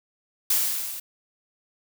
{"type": "noise with level ramp", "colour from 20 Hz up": "blue", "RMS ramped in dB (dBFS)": [-20, -36], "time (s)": [0.5, 1], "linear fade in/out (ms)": 5, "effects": []}